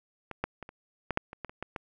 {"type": "clicks", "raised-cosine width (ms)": 0.5, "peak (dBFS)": [-23, -14, -25, -29, -15, -10, -27, -21, -29, -20, -20], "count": 11, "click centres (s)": [0.313, 0.44, 0.627, 0.691, 1.107, 1.174, 1.331, 1.447, 1.495, 1.626, 1.762], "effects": []}